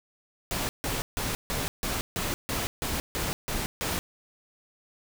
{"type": "noise bursts", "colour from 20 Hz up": "pink", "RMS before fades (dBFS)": -30, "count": 11, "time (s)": [0.51, 3.99], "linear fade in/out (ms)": 0, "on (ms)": 180, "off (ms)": 150, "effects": []}